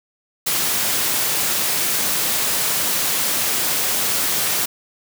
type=high-pass noise; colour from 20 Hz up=white; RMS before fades=-20 dBFS; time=0.46-4.66 s; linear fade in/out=10 ms; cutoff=100 Hz; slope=12 dB/octave; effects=none